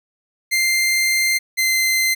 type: tone pair in turn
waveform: sawtooth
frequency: 2093 / 2073 Hz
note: C7 / C7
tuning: 0 / -17 cents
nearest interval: unison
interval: 17 cents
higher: first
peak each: -12 dBFS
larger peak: neither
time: 0.51-1.39 / 1.57-2.15 s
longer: first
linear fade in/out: 20 ms
effects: none